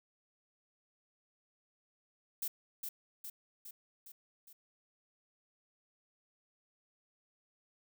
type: noise with echo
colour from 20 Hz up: violet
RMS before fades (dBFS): -37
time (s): 2.42-2.48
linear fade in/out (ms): 5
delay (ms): 410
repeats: 5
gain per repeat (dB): -4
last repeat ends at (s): 4.53
effects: none